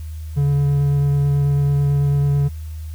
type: tone with vibrato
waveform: triangle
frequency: 142.3 Hz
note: C#3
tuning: 46 cents sharp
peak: -12 dBFS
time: 0.36-2.49 s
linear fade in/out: 20 ms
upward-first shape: sine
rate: 9.1 Hz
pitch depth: 10 cents each way
effects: added 78 Hz sine -27 dBFS peak until 2.94 s + white hiss -50 dBFS RMS until 2.94 s